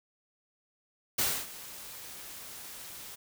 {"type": "noise with ADSR envelope", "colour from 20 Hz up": "white", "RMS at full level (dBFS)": -27, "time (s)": [1.18, 3.16], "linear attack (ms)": 9, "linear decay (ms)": 270, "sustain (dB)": -18, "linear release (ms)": 17, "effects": []}